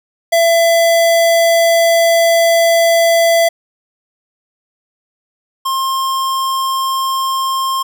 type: tone pair in turn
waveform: square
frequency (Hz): 670 / 1063.6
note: E5 / C6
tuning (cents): +28 / +28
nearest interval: minor sixth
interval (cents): 800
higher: second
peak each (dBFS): -9 / -15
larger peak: first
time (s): 0.32-3.49 / 5.65-7.83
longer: first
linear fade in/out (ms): 10
effects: none